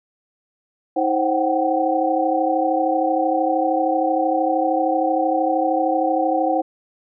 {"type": "tone cluster", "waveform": "sine", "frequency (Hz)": [318.8, 529, 740, 773], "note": ["D#4", "C5", "F#5", "G5"], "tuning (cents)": [42, 19, 0, -24], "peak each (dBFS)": -22, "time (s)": [0.96, 6.62], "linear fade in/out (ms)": 10, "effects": []}